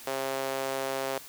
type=tone with high-pass filter; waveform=sawtooth; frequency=134.3 Hz; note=C3; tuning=46 cents sharp; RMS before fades=-32 dBFS; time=0.07-1.18 s; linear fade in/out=0 ms; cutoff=520 Hz; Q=1.8; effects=white hiss -47 dBFS RMS until 1.28 s